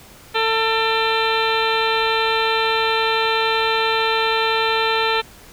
harmonic tone with a mistuned harmonic, 447.4 Hz, A4, 29 cents sharp, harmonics 1 / 2 / 3 / 4 / 5 / 6 / 7 / 8 / 9, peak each -22 / -22 / -24 / -26 / -26 / -29 / -28 / -28 / -28 dBFS, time 0.34-5.22 s, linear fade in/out 20 ms, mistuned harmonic 5, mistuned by +97 cents, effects pink hiss -44 dBFS RMS until 5.52 s

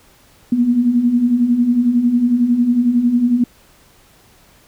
sine beating tone pair, 233.1 / 244.1 Hz, A#3 / B3, 0 / -20 cents, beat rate 11 Hz, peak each -19 / -12 dBFS, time 0.52-3.44 s, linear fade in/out 5 ms, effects pink hiss -50 dBFS RMS until 4.67 s

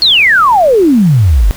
sine exponential sweep, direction down, 4435 to 43.18 Hz, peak -4 dBFS, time 0.02-1.51 s, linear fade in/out 0 ms, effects pink hiss -31 dBFS RMS until 1.56 s

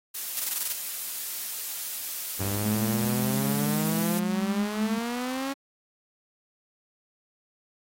blue noise, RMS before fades -33 dBFS, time 0.14-4.2 s, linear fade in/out 10 ms
blue noise bursts, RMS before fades -28 dBFS, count 8, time 0.37-0.724 s, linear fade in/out 0 ms, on 25 ms, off 22 ms
sawtooth exponential sweep, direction up, 96.3 to 277.2 Hz, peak -25 dBFS, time 2.39-5.54 s, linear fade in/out 20 ms
sine tone with vibrato, 210 Hz, G#3, 19 cents sharp, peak -26 dBFS, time 2.65-4.99 s, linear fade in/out 10 ms, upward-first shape sine, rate 1 Hz, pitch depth 10 cents each way
effects AAC 48 kbps

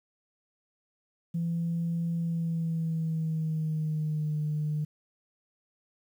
sine tone with pitch glide, 168.1 to 151.5 Hz, E3 to D#3, +34 to -46 cents, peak -26 dBFS, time 1.34-4.85 s, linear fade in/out 10 ms, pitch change -180 cents, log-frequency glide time 2.15-4.39 s, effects tanh soft clip ceiling -23 dBFS + 10-bit

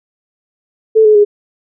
sine tone with pitch steps, 440 / 426.5 / 413.4 Hz, A4 / G#4 / G#4, 0 / +46 / -8 cents, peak -4 dBFS, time 0.95-1.25 s, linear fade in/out 20 ms, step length 100 ms, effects none

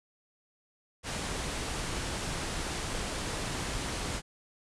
pink low-pass noise, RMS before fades -35 dBFS, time 1.03-4.22 s, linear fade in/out 50 ms, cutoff 10000 Hz, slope 48 dB/octave, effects none

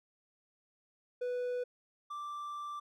triangle tone pair in turn, 493.9 / 1174.7 Hz, B4 / D6, 0 / 0 cents, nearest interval octave + minor third, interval 1500 cents, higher second, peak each -31 / -37 dBFS, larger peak first, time 1.21-1.64 / 2.1-2.8 s, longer second, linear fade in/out 10 ms, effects none

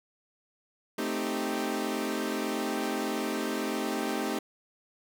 sawtooth chord, A half-diminished seventh, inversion none, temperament equal with one note detuned, 220 / 261.6 / 310.1 / 392 Hz, A3 / C4 / Eb4 / G4, 0 / 0 / -6 / 0 cents, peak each -31 dBFS, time 0.98-4.39 s, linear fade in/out 5 ms, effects none

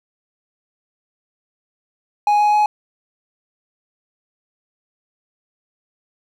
triangle tone with pitch steps, 830.6 / 835.9 / 841.2 Hz, G#5 / G#5 / G#5, 0 / +11 / +22 cents, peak -10 dBFS, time 2.27-2.66 s, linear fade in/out 2 ms, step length 130 ms, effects none

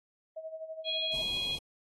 sine tone with tremolo, 639 Hz, D#5, 46 cents sharp, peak -36 dBFS, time 0.36-1.22 s, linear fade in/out 10 ms, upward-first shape sine, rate 12 Hz, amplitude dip 70%
harmonic tone, 826 Hz, G#5, 10 cents flat, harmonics 3 / 4 / 5, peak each -41 / -31 / -40 dBFS, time 0.84-1.59 s, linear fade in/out 50 ms
pink band-stop noise, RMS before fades -46 dBFS, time 1.13-1.59 s, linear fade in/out 5 ms, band 1100 to 2200 Hz, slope 96 dB/octave
effects AAC 32 kbps

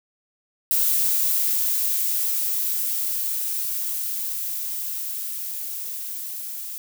violet noise with level ramp, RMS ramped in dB -20 to -33 dBFS, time 0.71-6.78 s, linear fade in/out 0 ms, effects none

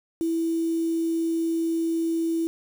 sine tone with quantisation, 329.6 Hz, E4, in tune, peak -22 dBFS, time 0.21-2.47 s, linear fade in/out 0 ms, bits 7, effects none

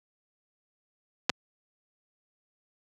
clicks, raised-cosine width 0.2 ms, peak -6 dBFS, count 2, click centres 1.295 / 1.299 s, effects high-pass 100 Hz 12 dB/octave

